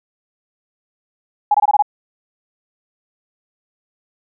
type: tone bursts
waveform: sine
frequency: 830.6 Hz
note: G#5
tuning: in tune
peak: -9 dBFS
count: 6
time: 1.51-1.824 s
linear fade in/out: 5 ms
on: 34 ms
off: 22 ms
effects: none